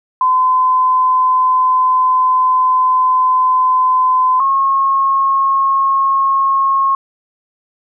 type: tone pair in turn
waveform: sine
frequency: 1022 / 1085.8 Hz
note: C6 / C#6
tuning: -41 / -36 cents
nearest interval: minor second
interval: 105 cents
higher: second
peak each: -9 / -10 dBFS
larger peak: first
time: 0.21-4.4 / 4.4-6.95 s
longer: first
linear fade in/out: 2 ms
effects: none